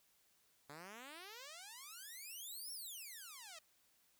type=exponential two-way sweep; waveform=5% pulse; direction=up then down; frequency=138.59 to 5588 to 613 Hz; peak=-40 dBFS; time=0.69-3.59 s; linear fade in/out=5 ms; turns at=2.72 s; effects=white hiss -74 dBFS RMS until 4.19 s